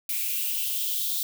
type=noise with high-pass filter sweep; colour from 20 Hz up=violet; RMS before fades=-28 dBFS; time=0.09-1.23 s; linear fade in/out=2 ms; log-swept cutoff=2300 to 3700 Hz; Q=5.4; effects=none

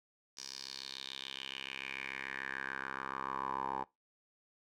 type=tone with band-pass filter sweep; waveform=10% pulse; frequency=66.9 Hz; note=C2; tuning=39 cents sharp; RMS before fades=-42 dBFS; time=0.37-3.84 s; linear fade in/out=5 ms; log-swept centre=5500 to 850 Hz; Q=4.5; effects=noise-tail reverb RT60 0.2 s tail -22 dB re dry

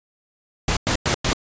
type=noise bursts; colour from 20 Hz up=pink; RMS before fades=-20 dBFS; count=4; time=0.68-1.332 s; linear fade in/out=2 ms; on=88 ms; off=100 ms; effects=resampled to 16000 Hz

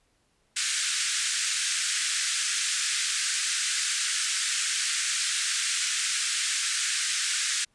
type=band-pass noise; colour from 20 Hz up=white; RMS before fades=-28 dBFS; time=0.56-7.65 s; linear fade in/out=10 ms; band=1400 to 9100 Hz; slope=48 dB/octave; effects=pink hiss -69 dBFS RMS until 7.74 s + resampled to 24000 Hz

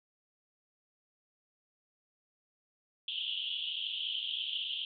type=band-pass noise; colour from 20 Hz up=white; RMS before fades=-37 dBFS; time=3.08-4.85 s; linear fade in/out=2 ms; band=2900 to 3400 Hz; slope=96 dB/octave; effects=none

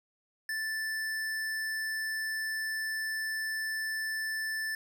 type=tone with hard clipping; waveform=sine; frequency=1760 Hz; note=A6; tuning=in tune; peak=-33 dBFS; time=0.49-4.75 s; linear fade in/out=2 ms; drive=17 dB; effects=none

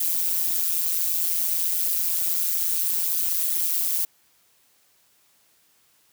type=noise with amplitude modulation; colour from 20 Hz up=violet; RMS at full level=-20 dBFS; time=0-4.05 s; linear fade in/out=5 ms; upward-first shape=sine; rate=171 Hz; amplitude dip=90%; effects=white hiss -62 dBFS RMS until 6.12 s + high-pass 60 Hz 12 dB/octave

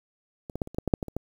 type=clicks; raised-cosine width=2 ms; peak=-24 / -19 / -13 / -26 / -29 / -13 / -13 / -6 / -17 / -24 / -16 dBFS; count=11; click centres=0.498 / 0.556 / 0.618 / 0.674 / 0.746 / 0.785 / 0.877 / 0.938 / 1.028 / 1.083 / 1.166 s; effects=8-bit

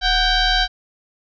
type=tone with frequency modulation; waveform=sine; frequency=1587 Hz; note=G6; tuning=21 cents sharp; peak=-14 dBFS; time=0.01-0.68 s; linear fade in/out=50 ms; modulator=774 Hz; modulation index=3.9; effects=none

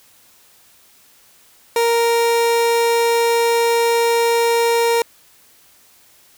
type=tone; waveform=30% pulse; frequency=466.2 Hz; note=A#4; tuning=in tune; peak=-11 dBFS; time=1.76-5.02 s; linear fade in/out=2 ms; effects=white hiss -51 dBFS RMS until 6.37 s

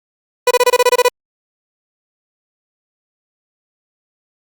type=tone bursts; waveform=30% pulse; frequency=493.9 Hz; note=B4; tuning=in tune; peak=-5 dBFS; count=10; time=0.47-1.085 s; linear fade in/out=5 ms; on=39 ms; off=25 ms; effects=Opus 48 kbps

